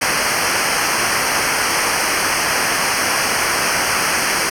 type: noise with comb filter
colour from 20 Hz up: pink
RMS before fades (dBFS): -17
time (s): 0.01-4.5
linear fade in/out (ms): 10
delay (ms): 0.27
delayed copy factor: -0.95
effects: low-pass 11000 Hz 12 dB/octave